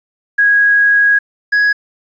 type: tone pair in turn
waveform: sine / triangle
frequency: 1652 / 1667.3 Hz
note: G#6 / G#6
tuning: -10 / +6 cents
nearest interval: unison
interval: 16 cents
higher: second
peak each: -7 dBFS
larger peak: neither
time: 0.38-1.19 / 1.52-1.73 s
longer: first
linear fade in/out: 10 ms
effects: resampled to 16000 Hz + 8-bit